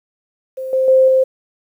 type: tone with level steps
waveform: sine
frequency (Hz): 523.3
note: C5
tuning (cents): 0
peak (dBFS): -22 / -12 / -7 / -9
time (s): 0.57-1.24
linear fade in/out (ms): 10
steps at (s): 0.73 / 0.88 / 1.08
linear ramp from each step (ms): 2
effects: 8-bit